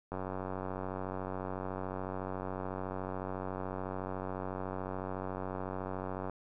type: click train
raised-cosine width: 1 ms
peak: -24 dBFS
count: 581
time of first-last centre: 0.12-6.297 s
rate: 93.9 Hz
effects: none